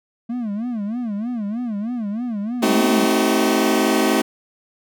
triangle tone with vibrato, 223.5 Hz, A3, 27 cents sharp, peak -20 dBFS, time 0.29-3.05 s, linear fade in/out 10 ms, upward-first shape sine, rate 3.2 Hz, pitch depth 190 cents each way
sawtooth chord, A diminished seventh, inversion none, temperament just, 220 / 264 / 316.8 / 380.2 Hz, A3 / C4 / Eb4 / Gb4, 0 / +16 / +31 / +47 cents, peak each -17 dBFS, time 2.62-4.22 s, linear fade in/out 10 ms
effects none

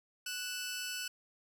15% pulse tone pair together, 1483.9 / 2637 Hz, F#6 / E7, +5 / 0 cents, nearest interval minor seventh, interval 995 cents, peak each -33 / -34 dBFS, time 0.26-1.08 s, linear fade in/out 5 ms, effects 10-bit

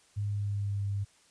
sine tone with pitch glide, 102.5 to 100.16 Hz, G#2 to G2, -22 to +38 cents, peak -29 dBFS, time 0.16-1.05 s, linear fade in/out 20 ms, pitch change -40 cents, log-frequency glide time 0.27-0.84 s, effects white hiss -63 dBFS RMS until 1.3 s + resampled to 22050 Hz

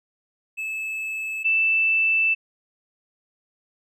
triangle / sine tone pair in turn, 2608 / 2647 Hz, E7 / E7, -19 / +7 cents, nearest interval unison, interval 26 cents, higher second, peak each -25 / -17 dBFS, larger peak second, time 0.57-1.44 / 1.44-2.35 s, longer second, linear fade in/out 20 ms, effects none

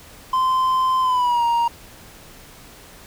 triangle tone with pitch glide, 1035 to 938.2 Hz, C6 to A#5, -19 to +11 cents, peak -14 dBFS, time 0.33-1.68 s, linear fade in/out 5 ms, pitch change -170 cents, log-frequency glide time 1.01-1.44 s, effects pink hiss -44 dBFS RMS until 3.06 s

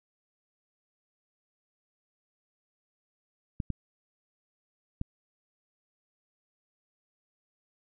clicks, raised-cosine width 5 ms, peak -19 dBFS, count 3, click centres 3.602 / 3.703 / 5.014 s, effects none

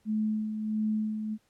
sine tone with tremolo, 215.5 Hz, A3, 36 cents flat, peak -25 dBFS, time 0.05-1.38 s, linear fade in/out 50 ms, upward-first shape sine, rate 1.5 Hz, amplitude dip 50%, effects pink hiss -70 dBFS RMS until 1.49 s + low-pass 12000 Hz 12 dB/octave

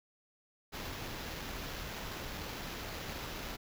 pink noise with sample-and-hold, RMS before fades -42 dBFS, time 0.72-3.57 s, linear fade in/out 20 ms, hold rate 8820 Hz, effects none

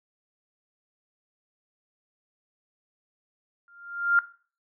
sine tone with exponential growth, 1396.9 Hz, F6, in tune, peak -15 dBFS, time 3.68-4.19 s, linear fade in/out 1 ms, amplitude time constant 110 ms, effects noise-tail reverb RT60 0.4 s tail -17 dB re dry

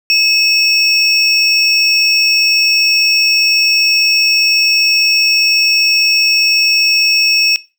triangle tone pair together, 2584 / 5481 Hz, E7 / F8, -35 / -33 cents, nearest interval octave + minor second, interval 1302 cents, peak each -10 dBFS, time 0.1-7.56 s, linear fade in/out 0 ms, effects noise-tail reverb RT60 0.3 s tail -20 dB re dry

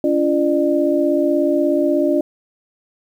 sine tone cluster, 284.6 / 341.1 / 600 Hz, C#4 / F4 / D5, +46 / -41 / +37 cents, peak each -18 dBFS, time 0.04-2.21 s, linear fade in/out 2 ms, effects 8-bit

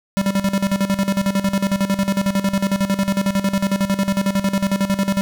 square tone with tremolo, 196.1 Hz, G3, 1 cent sharp, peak -15 dBFS, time 0.17-5.21 s, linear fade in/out 0 ms, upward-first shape square, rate 11 Hz, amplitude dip 75%, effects none

